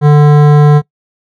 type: tone with hard clipping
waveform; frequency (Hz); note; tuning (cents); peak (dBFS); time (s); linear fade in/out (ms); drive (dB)
sine; 147.8; D3; +11; -4; 0.01-0.82; 50; 15
effects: noise-tail reverb RT60 0.1 s tail -22 dB re dry